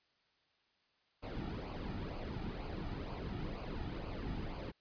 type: noise with flanger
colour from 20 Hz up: brown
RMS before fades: -42 dBFS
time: 1.22-4.72 s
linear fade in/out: 20 ms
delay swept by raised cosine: 0.54 to 1.94 ms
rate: 2.1 Hz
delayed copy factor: -0.6
effects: white hiss -75 dBFS RMS until 4.8 s + resampled to 11025 Hz